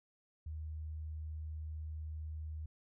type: tone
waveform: sine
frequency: 77.78 Hz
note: D#2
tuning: in tune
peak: -40 dBFS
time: 0.46-2.66 s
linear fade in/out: 5 ms
effects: none